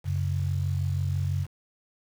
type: tone pair together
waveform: sine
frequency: 92.5 / 138.59 Hz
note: F#2 / C#3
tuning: 0 / 0 cents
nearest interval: perfect fifth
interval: 700 cents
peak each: -26 / -29 dBFS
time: 0.04-1.47 s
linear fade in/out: 50 ms
effects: 8-bit